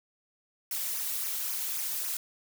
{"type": "noise with flanger", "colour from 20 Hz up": "blue", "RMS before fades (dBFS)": -33, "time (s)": [0.71, 2.17], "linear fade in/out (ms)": 2, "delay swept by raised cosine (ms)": [0.24, 2.94], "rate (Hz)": 3.7, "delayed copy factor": -1, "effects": []}